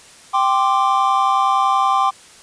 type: chord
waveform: triangle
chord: G suspended fourth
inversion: none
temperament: just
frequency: 784 / 1045.3 / 1176 Hz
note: G5 / C6 / D6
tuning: 0 / -2 / +2 cents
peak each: -16 dBFS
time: 0.33-2.11 s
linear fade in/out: 20 ms
effects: white hiss -44 dBFS RMS until 2.42 s + resampled to 22050 Hz